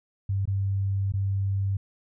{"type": "tone with dropouts", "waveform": "sine", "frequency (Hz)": 98, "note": "G2", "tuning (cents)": 0, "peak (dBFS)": -23, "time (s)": [0.29, 1.77], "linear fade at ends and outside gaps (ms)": 5, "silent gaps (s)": [[0.455, 0.475], [1.122, 1.137]], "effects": []}